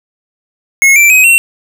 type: tone with pitch steps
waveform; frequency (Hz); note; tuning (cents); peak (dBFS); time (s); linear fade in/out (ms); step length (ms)
square; 2174 / 2344 / 2526 / 2723; C#7 / D7 / D#7 / F7; -34 / -4 / +26 / -44; -4; 0.82-1.38; 0; 140
effects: none